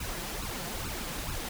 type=noise with flanger; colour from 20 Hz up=pink; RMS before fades=-36 dBFS; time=0-1.49 s; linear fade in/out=5 ms; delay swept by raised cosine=0.74 to 5.94 ms; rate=2.3 Hz; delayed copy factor=+0.8; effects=none